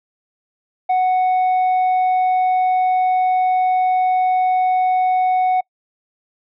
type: tone with tanh clipping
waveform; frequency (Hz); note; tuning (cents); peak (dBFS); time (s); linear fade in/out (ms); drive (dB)
sine; 740; F#5; 0; -14; 0.89-5.61; 10; 3
effects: noise-tail reverb RT60 0.1 s tail -26 dB re dry